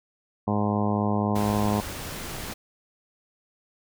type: harmonic tone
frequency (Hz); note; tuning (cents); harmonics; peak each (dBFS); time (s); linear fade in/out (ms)
103.83; G#2; 0; 1 / 2 / 3 / 4 / 5 / 6 / 7 / 8 / 9 / 10; -28 / -25 / -33 / -33 / -35 / -35 / -33 / -35 / -35 / -35; 0.47-1.81; 10
type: noise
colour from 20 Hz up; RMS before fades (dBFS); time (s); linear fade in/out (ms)
pink; -35; 1.35-2.54; 10
effects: none